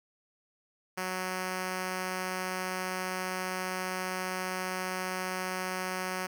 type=tone; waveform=5% pulse; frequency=185 Hz; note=F#3; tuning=in tune; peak=-21 dBFS; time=0.97-6.27 s; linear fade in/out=10 ms; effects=none